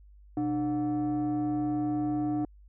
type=tone with frequency modulation; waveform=sine; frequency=300 Hz; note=D4; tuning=37 cents sharp; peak=-25 dBFS; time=0.37-2.45 s; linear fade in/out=2 ms; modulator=426 Hz; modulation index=0.58; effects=tanh soft clip ceiling -23 dBFS + added 50 Hz sine -51 dBFS peak until 2.68 s